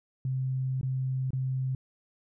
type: tone with dropouts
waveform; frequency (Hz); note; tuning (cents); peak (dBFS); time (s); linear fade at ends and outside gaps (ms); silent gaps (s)
sine; 130.81; C3; 0; -27; 0.25-1.75; 2; 0.812-0.83 / 1.306-1.332
effects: none